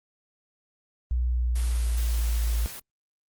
sine tone with pitch glide, 61.1 to 56.68 Hz, B1 to A#1, -18 to -48 cents, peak -22 dBFS, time 1.11-2.66 s, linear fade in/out 0 ms, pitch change -130 cents, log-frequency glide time 1.28-2.28 s
white noise, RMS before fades -39 dBFS, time 1.55-2.8 s, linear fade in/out 10 ms
effects Opus 32 kbps

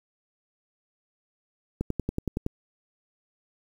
click train, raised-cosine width 3 ms, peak -14 dBFS, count 8, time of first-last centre 1.81-2.464 s, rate 10.7 Hz, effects 8-bit

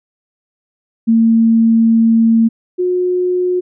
sine tone pair in turn, 226.9 / 361.8 Hz, A#3 / F#4, -47 / -39 cents, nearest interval minor sixth, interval 808 cents, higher second, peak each -7 / -12 dBFS, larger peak first, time 1.07-2.49 / 2.78-3.61 s, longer first, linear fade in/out 20 ms, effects none

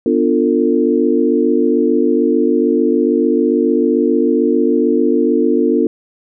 sine chord, B half-diminished seventh, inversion none, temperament equal with one note detuned, 246.9 / 293.7 / 349.2 / 449.5 Hz, B3 / D4 / F4 / A4, 0 / 0 / 0 / +37 cents, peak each -16 dBFS, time 0.06-5.87 s, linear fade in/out 2 ms, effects none

